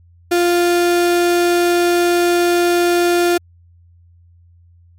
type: tone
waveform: 35% pulse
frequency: 349.2 Hz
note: F4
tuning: in tune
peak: -10 dBFS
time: 0.31-3.38 s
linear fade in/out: 10 ms
effects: added 86 Hz sine -45 dBFS peak until 4.98 s + MP3 64 kbps